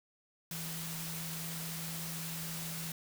sine tone in noise, 163.9 Hz, E3, 10 cents flat, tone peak -42 dBFS, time 0.51-2.92 s, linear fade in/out 2 ms, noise white, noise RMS -42 dBFS, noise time 0.51-2.92 s, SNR -3 dB, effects none

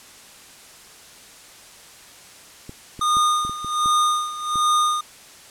clicks, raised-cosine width 3 ms, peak -22 dBFS, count 8, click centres 2.694 / 2.993 / 3.169 / 3.45 / 3.495 / 3.646 / 3.859 / 4.557 s
square tone with tremolo, 1223 Hz, D#6, 30 cents flat, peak -16 dBFS, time 3.01-5.01 s, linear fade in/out 5 ms, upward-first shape sine, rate 1.3 Hz, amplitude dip 80%
effects white hiss -45 dBFS RMS until 5.5 s + low-pass 10000 Hz 12 dB/octave

